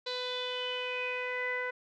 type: tone with low-pass filter sweep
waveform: sawtooth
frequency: 499.5 Hz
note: B4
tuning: 20 cents sharp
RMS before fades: -35 dBFS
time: 0.06-1.71 s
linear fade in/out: 10 ms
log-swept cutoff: 4100 to 1800 Hz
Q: 7.5
effects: none